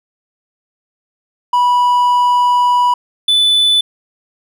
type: tone pair in turn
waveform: triangle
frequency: 980 / 3492 Hz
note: B5 / A7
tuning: -14 / -14 cents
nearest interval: octave + minor seventh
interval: 2200 cents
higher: second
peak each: -7 dBFS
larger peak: neither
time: 1.53-2.94 / 3.28-3.81 s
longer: first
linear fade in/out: 5 ms
effects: none